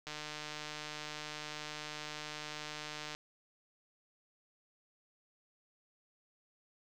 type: click train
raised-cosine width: 0.2 ms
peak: -25 dBFS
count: 466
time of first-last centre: 0.07-3.149 s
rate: 151 Hz
effects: none